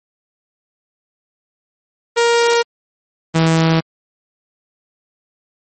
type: tone pair in turn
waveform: sawtooth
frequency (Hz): 469.5 / 162.58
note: A#4 / E3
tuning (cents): +12 / -24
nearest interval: octave + tritone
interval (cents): 1836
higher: first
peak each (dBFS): -7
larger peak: neither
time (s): 2.16-2.63 / 3.34-3.81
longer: neither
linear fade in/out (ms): 20
effects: MP3 32 kbps